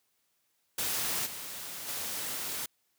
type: noise with level steps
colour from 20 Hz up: white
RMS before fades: -32 / -41 / -36 dBFS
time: 0.78-2.66 s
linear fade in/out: 5 ms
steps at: 1.25 / 1.87 s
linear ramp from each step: 20 ms
effects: white hiss -75 dBFS RMS until 2.98 s + high-pass 80 Hz 12 dB/octave